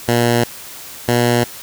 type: tone pair in turn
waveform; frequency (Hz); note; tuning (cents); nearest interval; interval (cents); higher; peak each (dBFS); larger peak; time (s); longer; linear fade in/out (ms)
10% pulse; 118.9 / 120.07; A#2 / B2; +35 / -48; unison; 17; second; -4; neither; 0.08-0.44 / 1.08-1.44; neither; 5
effects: white hiss -34 dBFS RMS until 1.62 s